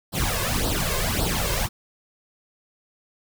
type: noise with flanger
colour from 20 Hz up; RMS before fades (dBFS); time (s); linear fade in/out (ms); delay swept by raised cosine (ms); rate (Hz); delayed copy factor
pink; -24; 0.12-1.69; 50; 0.22 to 1.92; 1.8; +0.8
effects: none